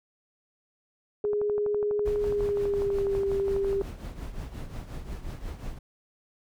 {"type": "tone with pitch glide", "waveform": "sine", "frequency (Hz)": [415.3, 394.5], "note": ["G#4", "G4"], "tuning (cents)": [0, 11], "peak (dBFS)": -24, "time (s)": [1.24, 3.82], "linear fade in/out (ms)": 2, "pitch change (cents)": -89, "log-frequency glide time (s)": [2.14, 3.18]}
{"type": "click train", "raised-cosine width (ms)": 1, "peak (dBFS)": -25, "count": 32, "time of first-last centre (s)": [1.25, 3.812], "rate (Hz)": 12.1}
{"type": "noise with tremolo", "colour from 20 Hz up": "brown", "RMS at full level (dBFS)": -34, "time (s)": [2.05, 5.79], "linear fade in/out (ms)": 10, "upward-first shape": "triangle", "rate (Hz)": 5.6, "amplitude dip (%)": 70}
{"effects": []}